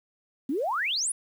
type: exponential sweep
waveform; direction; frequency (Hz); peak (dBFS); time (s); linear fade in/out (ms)
sine; up; 247.1 to 10700; -25; 0.49-1.12; 5
effects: 9-bit